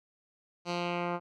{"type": "tone with low-pass filter sweep", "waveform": "10% pulse", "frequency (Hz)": 174.61, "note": "F3", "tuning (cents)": 0, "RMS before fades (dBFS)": -33, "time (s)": [0.65, 1.2], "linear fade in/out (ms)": 50, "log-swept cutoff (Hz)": [5200, 1400], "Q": 1.7, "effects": []}